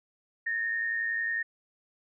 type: tone pair together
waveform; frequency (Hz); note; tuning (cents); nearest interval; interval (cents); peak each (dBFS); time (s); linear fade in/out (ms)
sine; 1728 / 1838.9; A6 / A#6; -32 / -24; minor second; 108; -37 / -28; 0.46-1.43; 10
effects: none